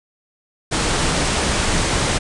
pink low-pass noise, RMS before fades -19 dBFS, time 0.71-2.19 s, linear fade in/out 20 ms, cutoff 9700 Hz, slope 96 dB/octave, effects none

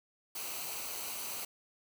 white noise with comb filter, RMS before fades -40 dBFS, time 0.35-1.45 s, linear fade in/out 5 ms, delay 0.57 ms, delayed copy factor -0.55, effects none

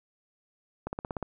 click train, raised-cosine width 1 ms, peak -19 dBFS, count 7, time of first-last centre 0.87-1.227 s, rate 16.8 Hz, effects none

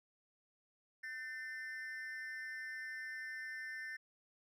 triangle tone with amplitude modulation, 1795 Hz, A6, 34 cents sharp, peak -37 dBFS, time 1.03-3.97 s, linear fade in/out 10 ms, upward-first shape sine, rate 267 Hz, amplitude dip 90%, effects none

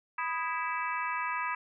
harmonic tone with a mistuned harmonic, 329.6 Hz, E4, in tune, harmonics 3 / 4 / 5 / 6 / 7 / 8, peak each -34 / -36 / -38 / -40 / -41 / -42 dBFS, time 0.18-1.55 s, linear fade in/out 5 ms, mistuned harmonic 4, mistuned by -96 cents, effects none

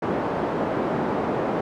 pink band-pass noise, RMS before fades -25 dBFS, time 0.02-1.61 s, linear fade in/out 5 ms, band 230 to 860 Hz, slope 12 dB/octave, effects none

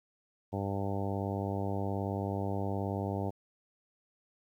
harmonic tone, 98.8 Hz, G2, 14 cents sharp, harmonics 1 / 2 / 3 / 4 / 5 / 6 / 7 / 8 / 9, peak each -35 / -38 / -40 / -41 / -42 / -43 / -43 / -44 / -45 dBFS, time 0.52-3.31 s, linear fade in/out 20 ms, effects 11-bit

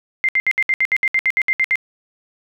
sine tone bursts, 2093 Hz, C7, in tune, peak -13 dBFS, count 14, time 0.24-1.756 s, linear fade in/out 0 ms, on 47 ms, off 66 ms, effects none

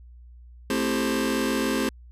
sawtooth chord, A minor seventh, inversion none, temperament just, 220 / 264 / 330 / 396 Hz, A3 / C4 / E4 / G4, 0 / +16 / +2 / +18 cents, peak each -24 / -22 / -27 / -25 dBFS, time 0.7-1.89 s, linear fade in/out 2 ms, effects added 60 Hz sine -44 dBFS peak until 2.11 s + resampled to 32000 Hz

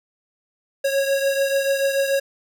square beating tone pair, 548 / 554.9 Hz, C#5 / C#5, -20 / +2 cents, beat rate 6.9 Hz, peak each -20 / -26 dBFS, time 0.84-2.2 s, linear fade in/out 10 ms, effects none

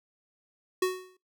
square tone with exponential decay, 370 Hz, F#4, in tune, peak -22 dBFS, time 0.82-1.17 s, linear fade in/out 5 ms, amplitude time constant 74 ms, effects noise-tail reverb RT60 0.2 s tail -24 dB re dry

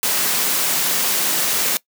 white high-pass noise, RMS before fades -19 dBFS, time 0.03-1.77 s, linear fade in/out 0 ms, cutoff 140 Hz, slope 48 dB/octave, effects noise-tail reverb RT60 0.1 s tail -21 dB re dry

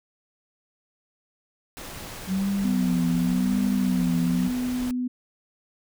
pink noise, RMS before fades -38 dBFS, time 1.77-4.91 s, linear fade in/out 0 ms
sine tone with vibrato, 185 Hz, F#3, in tune, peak -22 dBFS, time 2.27-4.51 s, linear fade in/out 50 ms, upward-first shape sine, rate 0.91 Hz, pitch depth 120 cents each way
sine tone, 249.6 Hz, B3, 19 cents sharp, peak -24 dBFS, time 2.64-5.08 s, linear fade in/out 10 ms
effects none

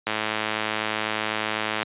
click train, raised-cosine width 0.3 ms, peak -8 dBFS, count 191, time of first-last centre 0.07-1.829 s, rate 108 Hz, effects high-pass 150 Hz 12 dB/octave + resampled to 8000 Hz

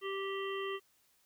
harmonic tone, 390.8 Hz, G4, 5 cents flat, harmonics 1 / 3 / 5 / 7 / 8, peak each -37 / -42 / -45 / -47 / -47 dBFS, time 0.01-0.8 s, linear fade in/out 50 ms, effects white hiss -71 dBFS RMS until 1.25 s

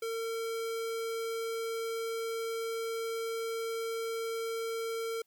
square tone, 454.6 Hz, A#4, 43 cents flat, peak -34 dBFS, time 0.02-5.22 s, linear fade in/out 5 ms, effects white hiss -75 dBFS RMS until 5.26 s

